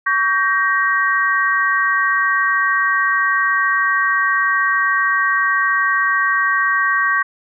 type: chord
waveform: sine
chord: G diminished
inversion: second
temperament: just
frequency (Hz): 1128.9 / 1568 / 1881.6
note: Db6 / G6 / Bb6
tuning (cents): +31 / 0 / +16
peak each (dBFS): -18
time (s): 0.06-7.23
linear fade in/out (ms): 10
effects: none